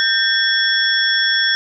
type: tone cluster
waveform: sine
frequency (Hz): 1572 / 1812 / 3372 / 5430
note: G6 / A#6 / G#7 / F8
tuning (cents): +4 / -50 / +26 / -50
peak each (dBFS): -19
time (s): 0-1.55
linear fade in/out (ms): 0
effects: none